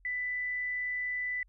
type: tone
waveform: sine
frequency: 1989 Hz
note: B6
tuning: 12 cents sharp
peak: -31 dBFS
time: 0.05-1.43 s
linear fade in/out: 2 ms
effects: added 44 Hz sine -59 dBFS peak until 1.48 s